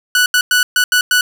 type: tone bursts at uneven times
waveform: sawtooth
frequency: 1480 Hz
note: F#6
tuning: in tune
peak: -6 dBFS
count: 6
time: 0.15-0.26 / 0.34-0.41 / 0.51-0.63 / 0.76-0.84 / 0.92-1.01 / 1.11-1.21 s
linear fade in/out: 2 ms
effects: none